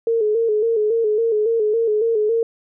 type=tone with vibrato; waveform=sine; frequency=441.3 Hz; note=A4; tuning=5 cents sharp; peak=-15 dBFS; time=0.07-2.43 s; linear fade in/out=2 ms; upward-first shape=square; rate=3.6 Hz; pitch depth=67 cents each way; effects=none